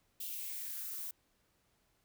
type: noise with high-pass filter sweep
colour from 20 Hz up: violet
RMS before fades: -42 dBFS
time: 0.2-1.11 s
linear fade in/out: 5 ms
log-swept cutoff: 3100 to 980 Hz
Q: 3
effects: pink hiss -75 dBFS RMS until 2.04 s